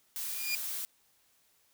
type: noise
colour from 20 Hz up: blue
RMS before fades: -37 dBFS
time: 0.16-0.85 s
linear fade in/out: 0 ms
type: tone with exponential growth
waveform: 25% pulse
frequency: 2423 Hz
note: D#7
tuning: 47 cents flat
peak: -24 dBFS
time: 0.19-0.55 s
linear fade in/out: 1 ms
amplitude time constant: 77 ms
effects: white hiss -69 dBFS RMS until 1.73 s